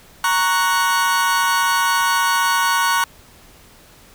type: chord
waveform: 40% pulse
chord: F# major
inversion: first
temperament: equal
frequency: 932.3 / 1108.7 / 1480 Hz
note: A#5 / C#6 / F#6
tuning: 0 / 0 / 0 cents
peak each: -19 dBFS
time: 0.24-3.04 s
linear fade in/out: 2 ms
effects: pink hiss -47 dBFS RMS until 4.14 s